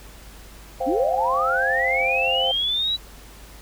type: chord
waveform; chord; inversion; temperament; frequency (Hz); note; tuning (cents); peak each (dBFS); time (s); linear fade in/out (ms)
sine; C suspended fourth; none; just; 523.3 / 697.7 / 784.9; C5 / F5 / G5; 0 / -2 / +2; -25 / -27 / -28; 0.8-2.52; 10
type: linear sweep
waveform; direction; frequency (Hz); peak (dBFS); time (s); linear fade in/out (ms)
sine; up; 246.9 to 3951; -20; 0.86-2.97; 20
effects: added 50 Hz sine -43 dBFS peak until 3.61 s + pink hiss -46 dBFS RMS until 3.61 s